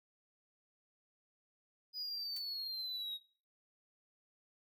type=exponential sweep; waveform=triangle; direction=down; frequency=4978 to 3766 Hz; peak=-38 dBFS; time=1.93-3.19 s; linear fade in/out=50 ms
type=noise with exponential decay; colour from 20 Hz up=blue; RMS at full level=-45 dBFS; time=2.36-2.45 s; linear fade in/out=5 ms; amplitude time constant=19 ms
effects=noise-tail reverb RT60 0.4 s tail -17 dB re dry